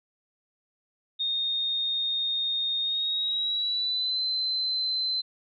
sine tone with pitch glide, 3688 to 4069 Hz, A#7 to C8, -19 to -49 cents, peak -25 dBFS, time 1.19-5.22 s, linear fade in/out 20 ms, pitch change +170 cents, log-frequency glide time 2.81-4.21 s, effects none

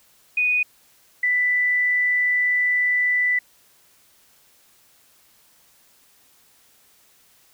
sine tone pair in turn, 2479 / 1983.7 Hz, D#7 / B6, -7 / +7 cents, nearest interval major third, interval 386 cents, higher first, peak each -17 dBFS, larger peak neither, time 0.37-0.63 / 1.23-3.39 s, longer second, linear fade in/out 5 ms, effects white hiss -57 dBFS RMS until 7.53 s

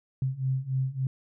sine beating tone pair, 130 / 133.5 Hz, C3 / C3, -11 / +35 cents, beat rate 3.5 Hz, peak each -30 / -28 dBFS, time 0.22-1.07 s, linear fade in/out 2 ms, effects none

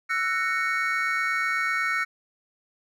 triangle chord, F# dominant seventh, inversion third, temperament just, 1332 / 1480 / 1850 / 2220 Hz, E6 / F#6 / A#6 / C#7, +18 / 0 / -14 / +2 cents, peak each -27 / -28 / -28 / -26 dBFS, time 0.09-2.05 s, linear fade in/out 20 ms, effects none

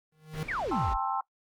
square tone with exponential growth, 155.7 Hz, D#3, 2 cents sharp, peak -29 dBFS, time 0.12-0.43 s, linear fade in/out 2 ms, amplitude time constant 67 ms
pink low-pass noise, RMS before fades -43 dBFS, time 0.33-0.94 s, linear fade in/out 10 ms, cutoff 4200 Hz, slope 12 dB/octave
sine exponential sweep, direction down, 2489 to 36.71 Hz, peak -29 dBFS, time 0.48-0.97 s, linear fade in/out 10 ms
sine chord, A minor seventh, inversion third, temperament just, 792 / 880 / 1056 / 1320 Hz, G5 / A5 / C6 / E6, +18 / 0 / +16 / +2 cents, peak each -32 / -34 / -33 / -35 dBFS, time 0.71-1.21 s, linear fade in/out 5 ms
effects noise-tail reverb RT60 0.1 s tail -21 dB re dry + Opus 24 kbps

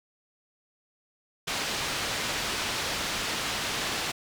white low-pass noise, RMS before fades -31 dBFS, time 1.47-4.12 s, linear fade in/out 10 ms, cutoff 4500 Hz, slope 12 dB/octave, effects none

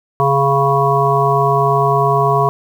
harmonic tone with a mistuned harmonic, 138.6 Hz, C#3, in tune, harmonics 1 / 3 / 5 / 7 / 8, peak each -17 / -17 / -17 / -17 / -17 dBFS, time 0.2-2.49 s, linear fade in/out 0 ms, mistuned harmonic 7, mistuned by +17 cents, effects 7-bit

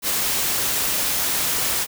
white noise, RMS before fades -22 dBFS, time 0.02-1.87 s, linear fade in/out 50 ms, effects none

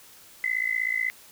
sine tone with amplitude modulation, 2030 Hz, B6, 47 cents sharp, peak -20 dBFS, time 0.44-1.1 s, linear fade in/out 0 ms, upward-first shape sine, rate 56.2 Hz, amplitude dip 90%, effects white hiss -51 dBFS RMS until 1.31 s

